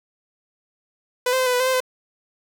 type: tone with pitch steps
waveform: sawtooth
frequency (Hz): 497.9 / 519 / 514 / 500 / 494.2 / 515 / 520 / 510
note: B4 / C5 / C5 / B4 / B4 / C5 / C5 / C5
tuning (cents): +14 / -14 / -31 / +21 / +1 / -28 / -11 / -44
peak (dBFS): -14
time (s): 1.26-1.804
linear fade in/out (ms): 5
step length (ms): 68
effects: none